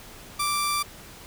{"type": "tone pair together", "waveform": "sawtooth", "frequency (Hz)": [1174.7, 4699], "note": ["D6", "D8"], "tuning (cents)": [0, 0], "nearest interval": "2 octaves", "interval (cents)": 2400, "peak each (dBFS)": [-21, -25], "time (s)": [0.39, 0.83], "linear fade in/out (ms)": 10, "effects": ["pink hiss -45 dBFS RMS until 1.26 s"]}